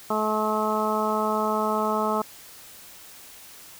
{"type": "harmonic tone", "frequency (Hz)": 215, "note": "A3", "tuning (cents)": -40, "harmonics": [1, 2, 3, 4, 5, 6], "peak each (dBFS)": [-29, -29, -29, -29, -29, -29], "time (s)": [0.1, 2.22], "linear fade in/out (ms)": 5, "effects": ["white hiss -46 dBFS RMS until 3.79 s"]}